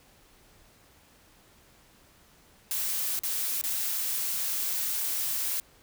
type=noise with dropouts; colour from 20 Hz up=blue; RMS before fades=-30 dBFS; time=2.71-5.6 s; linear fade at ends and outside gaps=0 ms; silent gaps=3.191-3.235 / 3.613-3.638 s; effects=pink hiss -59 dBFS RMS until 5.82 s